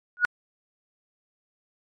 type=tone with exponential growth; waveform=sine; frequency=1455 Hz; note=F#6; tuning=29 cents flat; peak=-11 dBFS; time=0.17-0.25 s; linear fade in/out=0 ms; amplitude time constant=17 ms; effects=tanh soft clip ceiling -10 dBFS + MP3 48 kbps